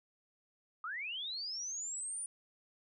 sine linear sweep, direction up, 1189 to 9520 Hz, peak -38 dBFS, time 0.84-2.26 s, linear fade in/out 2 ms, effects none

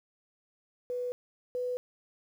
sine tone pair in turn, 493.9 / 496.8 Hz, B4 / B4, 0 / +10 cents, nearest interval unison, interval 10 cents, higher second, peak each -31 / -30 dBFS, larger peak second, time 0.9-1.12 / 1.55-1.77 s, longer neither, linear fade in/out 0 ms, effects 10-bit

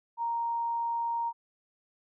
sine tone, 932.3 Hz, A#5, in tune, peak -28 dBFS, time 0.17-1.33 s, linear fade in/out 50 ms, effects none

